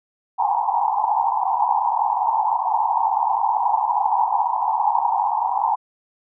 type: band-pass noise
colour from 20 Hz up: pink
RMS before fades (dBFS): -20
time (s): 0.38-5.76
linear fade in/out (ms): 20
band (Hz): 780 to 980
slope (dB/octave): 96
effects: none